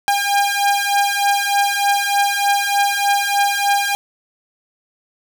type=beating tone pair; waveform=sawtooth; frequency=804 / 807.3 Hz; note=G5 / G#5; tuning=+44 / -49 cents; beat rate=3.3 Hz; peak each=-14 dBFS; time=0.08-3.95 s; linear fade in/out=0 ms; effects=none